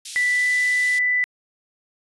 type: high-pass noise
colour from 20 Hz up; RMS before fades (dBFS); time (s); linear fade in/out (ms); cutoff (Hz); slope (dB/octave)
pink; -34; 0.05-0.99; 5; 3100; 24
type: tone with pitch glide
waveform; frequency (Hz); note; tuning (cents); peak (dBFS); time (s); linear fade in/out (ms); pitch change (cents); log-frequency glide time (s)
sine; 1975.5 to 1988.1; B6 to B6; 0 to +11; -17; 0.16-1.24; 0; +11; 0.3-0.47
effects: resampled to 24000 Hz